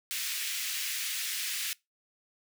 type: high-pass noise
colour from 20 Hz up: pink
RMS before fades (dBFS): -34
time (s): 0.11-1.73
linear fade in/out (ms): 0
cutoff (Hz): 2000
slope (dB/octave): 24
effects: noise-tail reverb RT60 0.2 s tail -23 dB re dry